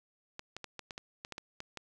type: clicks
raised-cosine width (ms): 0.2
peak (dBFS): -24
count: 11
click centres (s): 0.394 / 0.566 / 0.643 / 0.793 / 0.908 / 0.979 / 1.249 / 1.323 / 1.381 / 1.604 / 1.773
effects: none